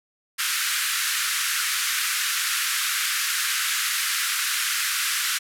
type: band-pass noise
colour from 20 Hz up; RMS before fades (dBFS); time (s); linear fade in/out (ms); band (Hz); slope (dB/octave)
pink; -25; 0.38-5.39; 20; 1300 to 14000; 48
effects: none